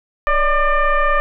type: tone with frequency modulation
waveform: sine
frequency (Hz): 610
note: D#5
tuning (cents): -34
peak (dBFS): -12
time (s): 0.27-1.2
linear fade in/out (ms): 0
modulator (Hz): 592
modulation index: 2.1
effects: none